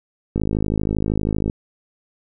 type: click train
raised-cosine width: 3 ms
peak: -8 dBFS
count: 61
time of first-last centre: 0.36-1.499 s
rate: 52.7 Hz
effects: none